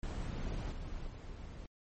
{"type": "noise with level steps", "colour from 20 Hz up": "brown", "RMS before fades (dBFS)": [-38, -43, -46], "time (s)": [0.03, 1.66], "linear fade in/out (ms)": 2, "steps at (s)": [0.72, 1.07], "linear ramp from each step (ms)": 2, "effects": ["MP3 32 kbps"]}